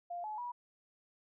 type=tone with pitch steps; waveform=sine; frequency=699 / 854 / 970 Hz; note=F5 / G#5 / B5; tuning=+1 / +48 / -31 cents; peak=-38 dBFS; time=0.1-0.52 s; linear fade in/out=10 ms; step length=140 ms; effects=none